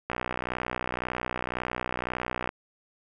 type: click train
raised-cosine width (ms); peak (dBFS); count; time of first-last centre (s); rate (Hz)
0.5; -14; 149; 0.1-2.491; 61.9
effects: none